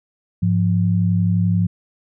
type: tone pair together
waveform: sine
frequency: 103.3 / 174.9 Hz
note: G#2 / F3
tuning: -9 / +3 cents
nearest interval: major sixth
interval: 912 cents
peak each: -17 dBFS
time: 0.42-1.67 s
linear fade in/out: 10 ms
effects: none